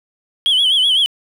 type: tone with vibrato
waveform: sine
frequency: 3175 Hz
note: G7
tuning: 21 cents sharp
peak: -9 dBFS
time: 0.46-1.06 s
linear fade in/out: 0 ms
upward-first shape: sine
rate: 7.9 Hz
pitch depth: 110 cents each way
effects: tanh soft clip ceiling -9 dBFS + 7-bit